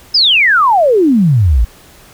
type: exponential sweep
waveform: sine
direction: down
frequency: 5274 to 50.7 Hz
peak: -6 dBFS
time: 0.14-1.65 s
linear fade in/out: 10 ms
effects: pink hiss -41 dBFS RMS until 2.13 s